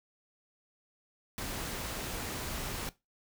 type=noise; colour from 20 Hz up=pink; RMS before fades=-38 dBFS; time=1.38-2.89 s; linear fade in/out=0 ms; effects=noise-tail reverb RT60 0.2 s tail -17 dB re dry

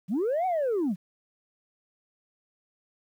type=linear two-way sweep; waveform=sine; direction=up then down; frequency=159.4 to 764 to 159.4 Hz; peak=-22 dBFS; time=0.08-0.96 s; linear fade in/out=50 ms; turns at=0.46 s; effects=tanh soft clip ceiling -22 dBFS + 10-bit

